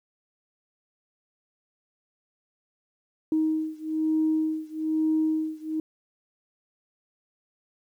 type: beating tone pair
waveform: sine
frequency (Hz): 313.8 / 314.9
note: D#4 / D#4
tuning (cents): +15 / +21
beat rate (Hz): 1.1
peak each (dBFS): -25 / -26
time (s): 3.32-5.8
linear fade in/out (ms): 2
effects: tanh soft clip ceiling -15 dBFS + 10-bit